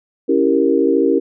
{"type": "chord", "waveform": "sine", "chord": "C# diminished seventh", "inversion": "none", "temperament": "equal", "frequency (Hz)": [277.2, 329.6, 392, 466.2], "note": ["C#4", "E4", "G4", "Bb4"], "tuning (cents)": [0, 0, 0, 0], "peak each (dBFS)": -17, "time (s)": [0.28, 1.2], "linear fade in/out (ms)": 20, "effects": []}